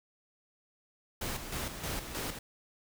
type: noise with tremolo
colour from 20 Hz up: pink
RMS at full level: -36 dBFS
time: 1.21-2.39 s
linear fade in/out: 5 ms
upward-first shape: square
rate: 3.2 Hz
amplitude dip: 55%
effects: none